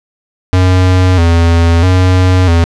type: tone with vibrato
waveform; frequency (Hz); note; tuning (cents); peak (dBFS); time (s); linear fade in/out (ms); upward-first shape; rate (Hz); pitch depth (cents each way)
square; 88; F2; +14; -6; 0.53-2.64; 0; square; 0.77; 78
effects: low-pass 6000 Hz 12 dB/octave